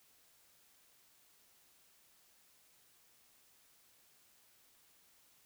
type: silence
effects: white hiss -68 dBFS RMS until 5.45 s